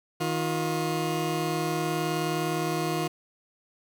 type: tone pair together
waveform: 20% pulse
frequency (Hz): 157.9 / 355.4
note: D#3 / F4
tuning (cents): +26 / +30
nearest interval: octave + major second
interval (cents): 1404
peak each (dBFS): -24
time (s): 0.2-3.08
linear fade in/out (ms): 10
effects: none